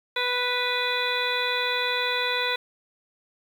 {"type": "harmonic tone", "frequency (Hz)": 493.9, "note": "B4", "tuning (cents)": 0, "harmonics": [1, 2, 3, 4, 5, 7, 8], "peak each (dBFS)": [-31, -31, -31, -31, -31, -31, -31], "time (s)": [0.16, 2.56], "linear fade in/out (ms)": 5, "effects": ["8-bit"]}